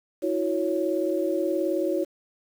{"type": "tone cluster", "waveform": "sine", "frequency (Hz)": [323.5, 362.2, 557], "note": ["E4", "F#4", "C#5"], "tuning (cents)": [-32, -37, 8], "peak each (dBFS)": -27, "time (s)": [0.22, 2.05], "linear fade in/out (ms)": 20, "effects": ["8-bit"]}